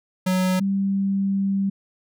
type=tone pair in turn; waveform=square / sine; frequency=185 / 196.02 Hz; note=F#3 / G3; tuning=0 / 0 cents; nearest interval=minor second; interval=100 cents; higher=second; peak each=-19 dBFS; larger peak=neither; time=0.26-0.6 / 0.6-1.7 s; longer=second; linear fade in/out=10 ms; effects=none

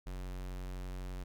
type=tone; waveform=square; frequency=45.92 Hz; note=F#1; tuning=12 cents flat; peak=-40 dBFS; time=0.06-1.24 s; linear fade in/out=10 ms; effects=none

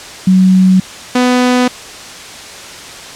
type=tone pair in turn; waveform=sine / sawtooth; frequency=186.8 / 249.3 Hz; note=F#3 / B3; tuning=+17 / +16 cents; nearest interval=perfect fourth; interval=499 cents; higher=second; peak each=-4 dBFS; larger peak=neither; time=0.27-0.8 / 1.15-1.68 s; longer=neither; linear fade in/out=5 ms; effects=white hiss -29 dBFS RMS until 3.15 s + low-pass 7000 Hz 12 dB/octave

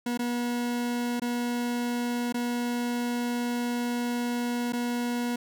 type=tone with dropouts; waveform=40% pulse; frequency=241.2 Hz; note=B3; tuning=41 cents flat; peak=-26 dBFS; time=0.06-5.36 s; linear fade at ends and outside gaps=5 ms; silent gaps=0.175-0.191 / 1.198-1.218 / 2.325-2.342 / 4.724-4.732 s; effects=none

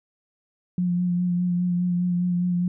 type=tone with vibrato; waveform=sine; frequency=177.5 Hz; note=F3; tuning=28 cents sharp; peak=-20 dBFS; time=0.78-2.68 s; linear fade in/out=2 ms; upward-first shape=sine; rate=4.9 Hz; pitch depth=22 cents each way; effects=none

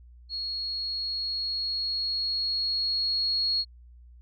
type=tone with level ramp; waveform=sine; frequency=4315 Hz; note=C#8; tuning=47 cents flat; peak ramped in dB=-30 to -23 dBFS; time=0.29-3.65 s; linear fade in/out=50 ms; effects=added 60 Hz sine -48 dBFS peak until 4.21 s

